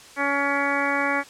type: harmonic tone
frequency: 281.5 Hz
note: C#4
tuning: 27 cents sharp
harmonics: 1 / 2 / 3 / 4 / 5 / 6 / 7 / 8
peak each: -29 / -29 / -29 / -29 / -29 / -29 / -29 / -29 dBFS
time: 0.16-1.24 s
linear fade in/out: 50 ms
effects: white hiss -46 dBFS RMS until 1.29 s + low-pass 8000 Hz 12 dB/octave